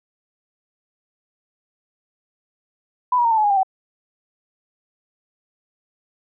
sine tone with pitch steps, 996 / 958.7 / 922.9 / 888.4 / 855.1 / 823.1 / 792.4 / 762.7 Hz, B5 / A#5 / A#5 / A5 / A5 / G#5 / G5 / G5, +14 / +48 / -18 / +16 / -50 / -16 / +18 / -48 cents, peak -14 dBFS, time 3.12-3.632 s, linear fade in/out 5 ms, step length 64 ms, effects none

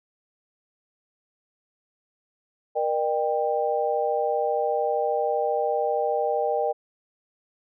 sine tone cluster, 472.1 / 605 / 790 Hz, A#4 / D#5 / G5, +22 / -49 / +13 cents, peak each -26 dBFS, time 2.75-6.73 s, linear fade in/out 20 ms, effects none

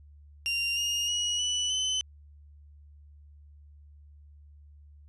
30% pulse tone with pitch steps, 2779 / 2841 / 2904 / 2968 / 3034 Hz, F7 / F7 / F#7 / F#7 / F#7, -9 / +29 / -33 / +5 / +43 cents, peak -24 dBFS, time 0.46-2.01 s, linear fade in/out 0 ms, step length 310 ms, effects added 73 Hz sine -50 dBFS peak until 5.08 s + resampled to 24000 Hz

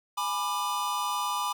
square chord, G# diminished, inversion none, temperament equal with one note detuned, 830.6 / 987.8 / 1191.7 Hz, G#5 / B5 / D6, 0 / 0 / +25 cents, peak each -36 / -32 / -32 dBFS, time 0.17-1.53 s, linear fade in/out 10 ms, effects 11-bit

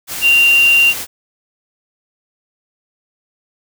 sine tone in noise, 2774 Hz, F7, 12 cents flat, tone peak -7 dBFS, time 0.21-0.94 s, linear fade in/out 50 ms, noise white, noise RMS -24 dBFS, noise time 0.07-1.07 s, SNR +14 dB, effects none

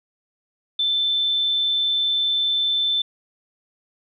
sine tone, 3535 Hz, A7, 7 cents sharp, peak -18 dBFS, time 0.79-3.02 s, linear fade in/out 5 ms, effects none

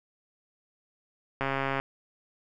click train, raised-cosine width 0.5 ms, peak -14 dBFS, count 54, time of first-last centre 1.41-1.8 s, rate 136 Hz, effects none

